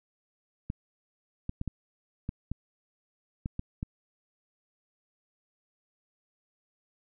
clicks, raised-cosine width 5 ms, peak -20 dBFS, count 9, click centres 0.701 / 1.494 / 1.614 / 1.677 / 2.291 / 2.516 / 3.459 / 3.594 / 3.829 s, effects none

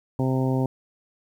harmonic tone, 130.81 Hz, C3, in tune, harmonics 1 / 2 / 3 / 4 / 5 / 6 / 7, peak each -23 / -25 / -30 / -32 / -36 / -37 / -36 dBFS, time 0.19-0.66 s, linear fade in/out 2 ms, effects 9-bit

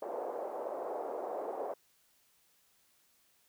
white band-pass noise, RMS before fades -39 dBFS, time 0.02-1.74 s, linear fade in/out 5 ms, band 420 to 710 Hz, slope 24 dB/octave, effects white hiss -70 dBFS RMS until 3.48 s

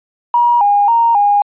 triangle tone with pitch steps, 956 / 815 / 929 / 817 Hz, A#5 / G#5 / A#5 / G#5, +43 / -33 / -6 / -29 cents, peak -4 dBFS, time 0.34-1.42 s, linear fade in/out 2 ms, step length 270 ms, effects tanh soft clip ceiling -6 dBFS + resampled to 8000 Hz

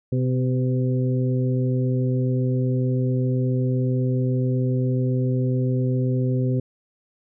harmonic tone with a mistuned harmonic, 127.4 Hz, C3, 46 cents flat, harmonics 1 / 2 / 3 / 4, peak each -20 / -26 / -30 / -32 dBFS, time 0.12-6.6 s, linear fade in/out 5 ms, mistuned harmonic 3, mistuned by +25 cents, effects none

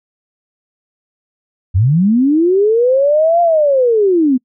sine linear two-way sweep, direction up then down, 82.41 to 698.5 to 243.9 Hz, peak -8 dBFS, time 1.74-4.38 s, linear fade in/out 20 ms, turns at 3.41 s, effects noise-tail reverb RT60 0.1 s tail -26 dB re dry

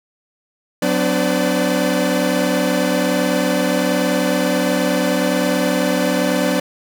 45% pulse tone cluster, 184.3 / 252.3 / 293.6 / 512 / 582 Hz, F#3 / B3 / D4 / C5 / D5, -7 / +37 / 0 / -38 / -16 cents, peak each -22 dBFS, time 0.82-6.6 s, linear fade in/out 5 ms, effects none

